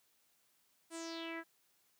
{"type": "tone with low-pass filter sweep", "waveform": "sawtooth", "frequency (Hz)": 330, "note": "E4", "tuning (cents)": 2, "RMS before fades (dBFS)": -44, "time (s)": [0.9, 1.44], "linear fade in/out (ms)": 50, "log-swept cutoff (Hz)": [9800, 1600], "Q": 4.7, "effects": ["white hiss -74 dBFS RMS until 1.99 s", "high-pass 80 Hz 12 dB/octave"]}